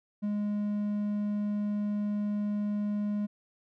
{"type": "tone", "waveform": "triangle", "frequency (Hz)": 207.2, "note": "G#3", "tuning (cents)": -4, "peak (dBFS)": -26, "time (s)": [0.22, 3.27], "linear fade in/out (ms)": 20, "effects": []}